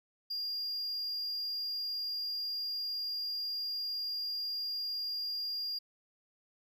triangle tone, 4813 Hz, D8, 42 cents sharp, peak -33 dBFS, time 0.3-5.79 s, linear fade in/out 10 ms, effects none

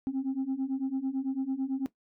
sine beating tone pair, 261.6 / 270.6 Hz, C4 / C#4, 0 / -42 cents, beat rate 9 Hz, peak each -31 / -29 dBFS, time 0.07-1.86 s, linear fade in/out 0 ms, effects noise-tail reverb RT60 0.1 s tail -17 dB re dry + tanh soft clip ceiling -25 dBFS

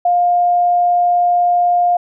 sine tone, 706 Hz, F5, 19 cents sharp, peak -10 dBFS, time 0.05-1.97 s, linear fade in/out 5 ms, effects none

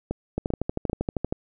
two click trains, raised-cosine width 2 ms, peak -13 / -12 dBFS, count 3 / 13, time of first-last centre 0.11-0.897 / 0.38-1.325 s, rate 2.54 / 12.7 Hz, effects none

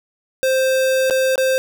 square tone with dropouts, 524 Hz, C5, 2 cents sharp, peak -15 dBFS, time 0.43-1.58 s, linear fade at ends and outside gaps 0 ms, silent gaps 1.099-1.108 / 1.357-1.379 s, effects none

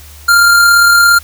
square tone with amplitude modulation, 1396.9 Hz, F6, in tune, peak -4 dBFS, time 0.28-1.19 s, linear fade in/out 10 ms, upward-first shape sine, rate 37.4 Hz, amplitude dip 25%, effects added 74 Hz sine -34 dBFS peak until 1.23 s + white hiss -38 dBFS RMS until 1.23 s

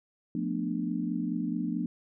sine chord, B half-diminished seventh, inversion second, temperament just, 177.8 / 222.2 / 246.9 / 296.3 Hz, F3 / A3 / B3 / D4, +31 / +17 / 0 / +15 cents, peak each -34 dBFS, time 0.35-1.86 s, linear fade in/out 2 ms, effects none

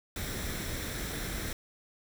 pink noise with comb filter, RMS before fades -36 dBFS, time 0.16-1.53 s, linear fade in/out 2 ms, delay 0.53 ms, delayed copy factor +0.5, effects none

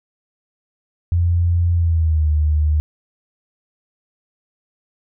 sine tone with pitch glide, 86.3 to 76 Hz, F2 to D#2, -20 to -40 cents, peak -13 dBFS, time 1.12-2.8 s, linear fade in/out 0 ms, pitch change -220 cents, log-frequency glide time 1.74-2.29 s, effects none

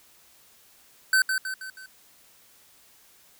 square tone with echo, 1533 Hz, G6, 39 cents flat, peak -18 dBFS, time 1.13-1.22 s, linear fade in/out 2 ms, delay 160 ms, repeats 4, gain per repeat -6 dB, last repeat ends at 1.86 s, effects white hiss -57 dBFS RMS until 3.39 s

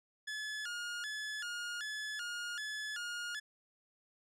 sawtooth tone with vibrato, 1565 Hz, G6, 3 cents flat, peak -35 dBFS, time 0.27-3.4 s, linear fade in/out 10 ms, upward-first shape square, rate 1.3 Hz, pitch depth 160 cents each way, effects low-pass 8000 Hz 12 dB/octave

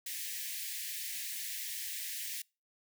white high-pass noise, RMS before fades -40 dBFS, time 0.06-2.42 s, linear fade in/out 5 ms, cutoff 1700 Hz, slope 96 dB/octave, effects noise-tail reverb RT60 0.3 s tail -26 dB re dry

